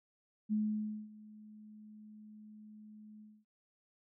sine tone with ADSR envelope, 213.2 Hz, G#3, 46 cents sharp, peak -29 dBFS, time 0.49-3.45 s, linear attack 34 ms, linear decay 560 ms, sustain -22 dB, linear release 240 ms, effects none

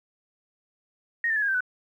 sine tone with pitch steps, 1864.7 / 1783.6 / 1706 / 1631.8 / 1560.8 / 1492.9 Hz, A#6 / A6 / G#6 / G#6 / G6 / F#6, 0 / +23 / +46 / -31 / -8 / +15 cents, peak -22 dBFS, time 1.24-1.606 s, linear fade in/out 2 ms, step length 61 ms, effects 10-bit

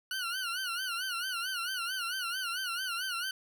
20% pulse tone with vibrato, 1451 Hz, F#6, 34 cents flat, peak -28 dBFS, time 0.11-3.31 s, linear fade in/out 2 ms, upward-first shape sine, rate 4.5 Hz, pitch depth 120 cents each way, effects none

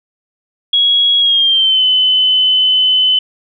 sine tone with pitch glide, 3322 to 3029 Hz, G#7 to F#7, 0 to +40 cents, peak -8 dBFS, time 0.73-3.19 s, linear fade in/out 5 ms, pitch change -160 cents, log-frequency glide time 1.19-1.84 s, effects none

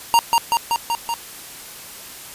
square tone with echo, 932.3 Hz, A#5, in tune, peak -11 dBFS, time 0.14-0.19 s, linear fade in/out 0 ms, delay 190 ms, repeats 5, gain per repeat -2 dB, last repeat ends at 1.14 s, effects white hiss -37 dBFS RMS until 2.34 s + resampled to 32000 Hz

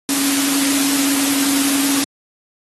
sine tone in noise, 277.2 Hz, C#4, in tune, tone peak -18 dBFS, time 0.09-2.04 s, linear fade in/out 0 ms, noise white, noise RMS -19 dBFS, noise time 0.09-2.04 s, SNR -2 dB, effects high-pass 150 Hz 12 dB/octave + AAC 32 kbps

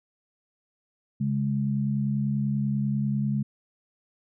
sine tone pair together, 137.54 / 207.7 Hz, C#3 / G#3, -13 / 0 cents, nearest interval perfect fifth, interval 713 cents, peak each -26 dBFS, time 1.2-3.43 s, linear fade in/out 10 ms, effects none

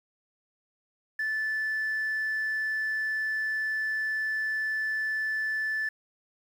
sine tone, 1749 Hz, A6, 11 cents flat, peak -25 dBFS, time 1.19-5.89 s, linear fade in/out 5 ms, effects tanh soft clip ceiling -25 dBFS + 9-bit

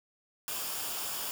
white noise with comb filter, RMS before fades -36 dBFS, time 0.48-1.31 s, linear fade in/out 0 ms, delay 0.49 ms, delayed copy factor -0.5, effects none

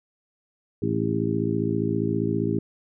harmonic tone with a mistuned harmonic, 55 Hz, A1, in tune, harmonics 2 / 3 / 4 / 5 / 6 / 7, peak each -29 / -29 / -29 / -29 / -29 / -29 dBFS, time 0.82-2.59 s, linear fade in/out 5 ms, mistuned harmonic 7, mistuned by +70 cents, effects none

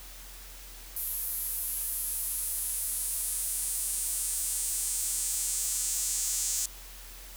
square tone with high-pass filter sweep, 112.9 Hz, A2, 45 cents sharp, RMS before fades -32 dBFS, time 0.96-6.66 s, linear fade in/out 5 ms, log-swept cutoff 12000 to 7200 Hz, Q 2.8, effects added 43 Hz sine -47 dBFS peak until 7.36 s + white hiss -48 dBFS RMS until 7.36 s

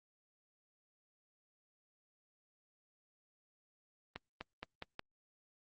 accelerating click train, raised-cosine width 0.3 ms, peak -26 dBFS, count 5, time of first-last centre 4.16-4.994 s, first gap 250 ms, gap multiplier 0.88, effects Opus 24 kbps

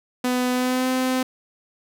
sawtooth tone with pitch glide, 250 to 257.2 Hz, B3 to C4, +21 to -30 cents, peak -16 dBFS, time 0.24-1.23 s, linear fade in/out 5 ms, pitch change +49 cents, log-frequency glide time 0.52-0.88 s, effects none

